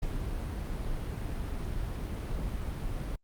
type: noise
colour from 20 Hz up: brown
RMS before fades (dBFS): -34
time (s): 0.02-3.16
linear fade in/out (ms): 10
effects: Opus 48 kbps